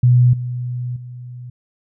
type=tone with level steps; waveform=sine; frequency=123.47 Hz; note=B2; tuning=in tune; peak=-8 / -21 / -30 dBFS; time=0.03-1.5 s; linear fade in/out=5 ms; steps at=0.33 / 0.96 s; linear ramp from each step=5 ms; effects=none